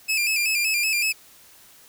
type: tone with vibrato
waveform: sawtooth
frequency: 2489 Hz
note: D#7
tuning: in tune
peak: -17 dBFS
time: 0.08-1.13 s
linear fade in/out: 20 ms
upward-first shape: square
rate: 5.3 Hz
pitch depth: 68 cents each way
effects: white hiss -51 dBFS RMS until 1.88 s